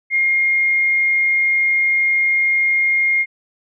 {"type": "tone", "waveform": "sine", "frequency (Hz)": 2131, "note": "C7", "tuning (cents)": 31, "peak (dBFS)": -13, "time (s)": [0.1, 3.26], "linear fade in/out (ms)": 50, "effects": []}